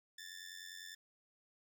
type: ring-modulated tone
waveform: 15% pulse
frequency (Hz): 1765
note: A6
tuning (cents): +5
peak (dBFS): -39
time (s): 0.18-0.95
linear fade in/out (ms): 5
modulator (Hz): 45
effects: none